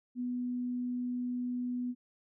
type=tone; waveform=sine; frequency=246.9 Hz; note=B3; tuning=in tune; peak=-32 dBFS; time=0.15-1.95 s; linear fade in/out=50 ms; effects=none